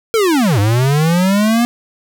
square linear two-way sweep, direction down then up, 466.2 to 98 to 241.4 Hz, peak -11 dBFS, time 0.14-1.65 s, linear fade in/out 0 ms, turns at 0.59 s, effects none

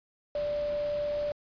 sine tone in noise, 587.3 Hz, D5, in tune, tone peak -28 dBFS, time 0.35-1.32 s, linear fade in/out 2 ms, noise pink, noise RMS -45 dBFS, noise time 0.35-1.32 s, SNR +14 dB, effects resampled to 11025 Hz

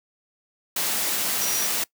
sine tone in noise, 5800 Hz, F#8, 35 cents flat, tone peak -26 dBFS, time 1.41-1.67 s, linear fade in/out 5 ms, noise white, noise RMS -25 dBFS, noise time 0.76-1.84 s, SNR -4 dB, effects noise-tail reverb RT60 0.1 s tail -22 dB re dry + high-pass 150 Hz 12 dB/octave

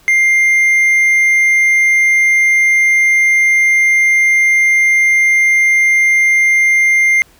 triangle tone, 2100 Hz, C7, 6 cents sharp, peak -6 dBFS, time 0.08-7.22 s, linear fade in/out 0 ms, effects pink hiss -48 dBFS RMS until 7.39 s

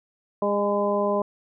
harmonic tone with a mistuned harmonic, 203.5 Hz, G#3, 35 cents flat, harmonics 1 / 2 / 3 / 4 / 5, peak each -28 / -26 / -24 / -33 / -28 dBFS, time 0.42-1.22 s, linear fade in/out 2 ms, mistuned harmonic 4, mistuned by +29 cents, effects none

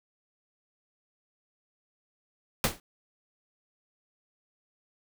pink noise with exponential decay, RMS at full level -21 dBFS, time 2.64-2.8 s, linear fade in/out 1 ms, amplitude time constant 34 ms, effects none

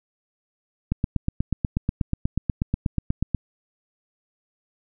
click train, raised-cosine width 5 ms, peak -9 dBFS, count 21, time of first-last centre 0.92-3.347 s, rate 8.24 Hz, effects none

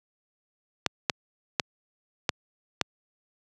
clicks, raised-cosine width 0.2 ms, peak -4 dBFS, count 5, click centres 0.863 / 1.098 / 1.598 / 2.292 / 2.813 s, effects high-pass 100 Hz 12 dB/octave

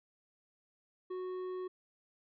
triangle tone with hard clipping, 368.4 Hz, F#4, 7 cents flat, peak -39 dBFS, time 1.1-1.68 s, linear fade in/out 10 ms, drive 10 dB, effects resampled to 11025 Hz

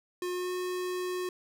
square tone with pitch glide, 359.1 to 363.3 Hz, F4 to F#4, +48 to -32 cents, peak -32 dBFS, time 0.22-1.29 s, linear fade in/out 2 ms, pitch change +20 cents, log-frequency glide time 0.32-0.51 s, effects none

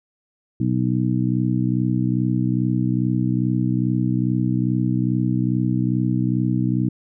harmonic tone, 62.4 Hz, B1, 19 cents sharp, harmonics 2 / 3 / 4 / 5, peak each -21 / -23 / -24 / -25 dBFS, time 0.6-6.89 s, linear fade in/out 5 ms, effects none

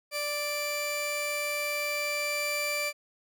sawtooth tone pair together, 587.3 / 2349 Hz, D5 / D7, 0 / 0 cents, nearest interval 2 octaves, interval 2400 cents, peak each -29 / -28 dBFS, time 0.11-2.93 s, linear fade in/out 50 ms, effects none

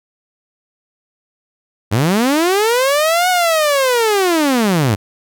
sawtooth linear two-way sweep, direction up then down, 92.5 to 740 to 92.5 Hz, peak -8 dBFS, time 1.91-4.96 s, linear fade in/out 20 ms, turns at 3.29 s, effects none

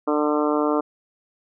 harmonic tone, 149.5 Hz, D3, 31 cents sharp, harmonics 2 / 3 / 4 / 5 / 6 / 7 / 8 / 9, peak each -22 / -24 / -26 / -31 / -31 / -30 / -29 / -34 dBFS, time 0.07-0.81 s, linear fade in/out 10 ms, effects none

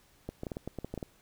clicks, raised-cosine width 2 ms, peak -23 dBFS, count 11, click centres 0.29 / 0.434 / 0.468 / 0.518 / 0.569 / 0.676 / 0.787 / 0.846 / 0.94 / 0.977 / 1.028 s, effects pink hiss -64 dBFS RMS until 1.21 s

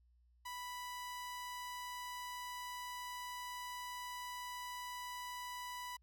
sawtooth tone, 987.8 Hz, B5, in tune, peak -40 dBFS, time 0.45-5.97 s, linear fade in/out 10 ms, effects added 60 Hz sine -67 dBFS peak until 6.02 s

